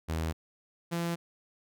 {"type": "tone pair in turn", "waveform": "sawtooth", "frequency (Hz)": [80.5, 169.98], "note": ["E2", "F3"], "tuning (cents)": [-41, -47], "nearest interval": "octave + minor second", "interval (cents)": 1294, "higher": "second", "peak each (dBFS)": -26, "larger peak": "neither", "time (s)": [[0.08, 0.33], [0.91, 1.16]], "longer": "neither", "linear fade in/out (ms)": 20, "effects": []}